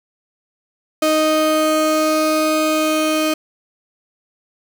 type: tone pair together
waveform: 35% pulse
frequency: 311.1 / 622.3 Hz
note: D#4 / D#5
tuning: 0 / 0 cents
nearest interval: octave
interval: 1200 cents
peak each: -16 / -15 dBFS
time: 1.02-3.34 s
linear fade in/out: 5 ms
effects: none